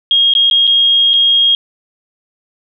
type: tone with dropouts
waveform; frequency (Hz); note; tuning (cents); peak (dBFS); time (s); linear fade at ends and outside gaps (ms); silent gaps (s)
sine; 3257; G#7; -34; -7; 0.11-1.55; 1; 0.337-0.351 / 0.5-0.511 / 0.67-0.675 / 1.134-1.138
effects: none